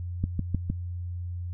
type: click train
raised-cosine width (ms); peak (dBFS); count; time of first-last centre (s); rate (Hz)
5; -14; 4; 0.24-0.7; 6.52
effects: noise-tail reverb RT60 0.1 s tail -21 dB re dry + added 88 Hz sine -31 dBFS peak until 1.53 s